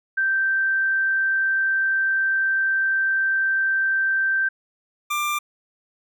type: tone pair in turn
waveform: sine / 25% pulse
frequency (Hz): 1563 / 1187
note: G6 / D6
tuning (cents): -6 / +18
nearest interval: perfect fourth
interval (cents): 476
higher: first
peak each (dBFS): -18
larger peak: neither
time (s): 0.17-4.49 / 5.1-5.39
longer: first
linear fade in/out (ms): 10
effects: none